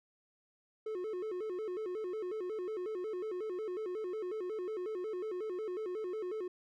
triangle tone with vibrato, 397.1 Hz, G4, 22 cents sharp, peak -34 dBFS, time 0.86-6.48 s, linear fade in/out 5 ms, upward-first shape square, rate 5.5 Hz, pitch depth 160 cents each way, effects none

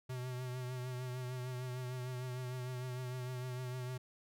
square tone with vibrato, 126.3 Hz, B2, 39 cents sharp, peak -40 dBFS, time 0.09-3.98 s, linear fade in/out 10 ms, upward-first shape triangle, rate 6.6 Hz, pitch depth 41 cents each way, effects none

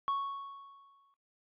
triangle tone with exponential decay, 1108.7 Hz, C#6, in tune, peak -26 dBFS, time 0.08-1.14 s, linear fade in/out 0 ms, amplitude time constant 230 ms, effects noise-tail reverb RT60 0.4 s tail -24 dB re dry + resampled to 8000 Hz

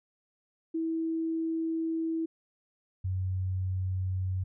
sine tone pair in turn, 325.4 / 93.28 Hz, E4 / F#2, -22 / +15 cents, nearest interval octave + minor seventh, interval 2163 cents, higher first, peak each -28 dBFS, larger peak neither, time 0.74-2.26 / 3.04-4.44 s, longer first, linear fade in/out 10 ms, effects none

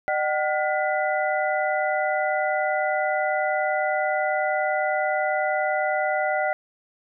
sine tone cluster, 609 / 759 / 1430 / 1998 Hz, D#5 / F#5 / F6 / B6, -37 / +44 / +41 / +20 cents, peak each -25 / -25 / -29 / -29 dBFS, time 0.08-6.53 s, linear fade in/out 0 ms, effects none

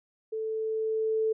sine tone with level ramp, 440 Hz, A4, in tune, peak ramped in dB -30 to -23 dBFS, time 0.32-1.33 s, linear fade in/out 10 ms, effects none

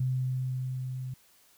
sine tone with level ramp, 128.8 Hz, C3, 27 cents flat, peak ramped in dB -25 to -34 dBFS, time 0-1.14 s, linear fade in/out 5 ms, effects white hiss -62 dBFS RMS until 1.57 s

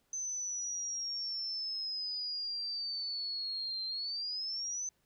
sine exponential two-way sweep, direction down then up, 6170 to 4124 to 6170 Hz, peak -35 dBFS, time 0.13-4.89 s, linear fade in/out 2 ms, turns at 3.86 s, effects pink hiss -75 dBFS RMS until 5.05 s

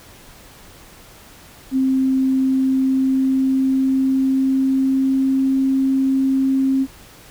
sine tone with pitch glide, 263.7 to 267.2 Hz, C4 to C4, +14 to +36 cents, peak -14 dBFS, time 1.71-6.87 s, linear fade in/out 50 ms, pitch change +22 cents, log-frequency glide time 2.34-5.61 s, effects pink hiss -44 dBFS RMS until 7.3 s

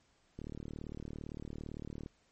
click train, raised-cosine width 3 ms, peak -30 dBFS, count 64, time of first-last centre 0.39-2.061 s, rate 37.7 Hz, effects pink hiss -71 dBFS RMS until 2.31 s + MP3 32 kbps

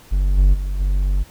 triangle tone with level steps, 47.64 Hz, G1, 49 cents flat, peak -12 / -7 / -18 / -13 dBFS, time 0.11-1.24 s, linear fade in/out 20 ms, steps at 0.37 / 0.53 / 0.79 s, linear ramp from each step 20 ms, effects pink hiss -47 dBFS RMS until 1.3 s

